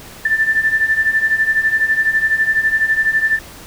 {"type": "beating tone pair", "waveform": "sine", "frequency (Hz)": [1763, 1775], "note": ["A6", "A6"], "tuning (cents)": [3, 15], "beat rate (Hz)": 12, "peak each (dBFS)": [-18, -14], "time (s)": [0.25, 3.39], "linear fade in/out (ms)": 5, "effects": ["pink hiss -37 dBFS RMS until 3.66 s"]}